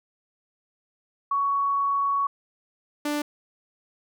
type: tone pair in turn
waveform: sine / sawtooth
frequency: 1118 / 294.8 Hz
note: C#6 / D4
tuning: +14 / +7 cents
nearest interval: octave + major seventh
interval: 2307 cents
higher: first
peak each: -21 dBFS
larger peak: neither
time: 1.31-2.27 / 3.05-3.22 s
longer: first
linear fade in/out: 5 ms
effects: none